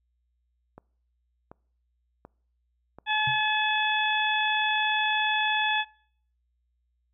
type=click train; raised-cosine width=1 ms; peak=-30 dBFS; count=4; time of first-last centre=0.78-2.986 s; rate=1.36 Hz
type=harmonic tone; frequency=857 Hz; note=A5; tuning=46 cents flat; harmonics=1 / 2 / 3 / 4; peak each=-27 / -27 / -30 / -30 dBFS; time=3.06-5.85 s; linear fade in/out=50 ms
type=tone with exponential decay; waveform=sine; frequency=131.6 Hz; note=C3; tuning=10 cents sharp; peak=-28 dBFS; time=3.27-3.44 s; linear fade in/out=5 ms; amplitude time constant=36 ms
effects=noise-tail reverb RT60 0.6 s tail -25 dB re dry + added 60 Hz sine -70 dBFS peak until 7.13 s